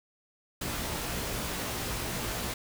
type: noise with comb filter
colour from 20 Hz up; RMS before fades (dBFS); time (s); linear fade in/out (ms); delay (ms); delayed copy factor
pink; -34; 0.61-2.54; 5; 17; +0.55
effects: none